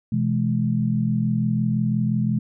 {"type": "tone cluster", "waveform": "sine", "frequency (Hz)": [126.4, 165.9, 211.9], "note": ["B2", "E3", "G#3"], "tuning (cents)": [41, 11, 35], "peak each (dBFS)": [-23, -25, -22], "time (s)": [0.12, 2.39], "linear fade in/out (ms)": 5, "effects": []}